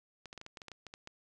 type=clicks; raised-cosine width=0.2 ms; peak=-29 dBFS; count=12; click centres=0.257 / 0.329 / 0.377 / 0.414 / 0.464 / 0.572 / 0.618 / 0.683 / 0.717 / 0.867 / 0.939 / 1.074 s; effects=resampled to 24000 Hz